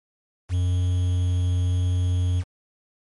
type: tone with quantisation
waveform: triangle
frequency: 89.9 Hz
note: F#2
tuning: 49 cents flat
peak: -17 dBFS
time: 0.49-2.44 s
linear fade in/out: 50 ms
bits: 7
effects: MP3 48 kbps